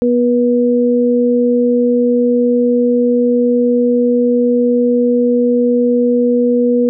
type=tone pair together; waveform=sine; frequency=244 / 484.9 Hz; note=B3 / B4; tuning=-21 / -32 cents; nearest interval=octave; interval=1189 cents; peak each=-12 dBFS; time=0.02-6.89 s; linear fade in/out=0 ms; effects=none